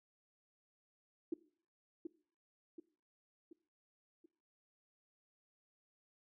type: tone with echo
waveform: sine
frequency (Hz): 332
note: E4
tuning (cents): +12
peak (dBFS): -34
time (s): 1.32-1.34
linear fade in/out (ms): 5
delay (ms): 730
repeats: 4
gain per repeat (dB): -6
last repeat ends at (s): 4.26
effects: noise-tail reverb RT60 0.5 s tail -19 dB re dry